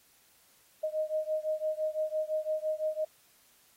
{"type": "beating tone pair", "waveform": "sine", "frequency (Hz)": [619, 624.9], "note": ["D#5", "D#5"], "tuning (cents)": [-9, 7], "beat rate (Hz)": 5.9, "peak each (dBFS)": [-32, -33], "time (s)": [0.83, 3.05], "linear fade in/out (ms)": 10, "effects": ["white hiss -64 dBFS RMS until 3.76 s", "AAC 48 kbps"]}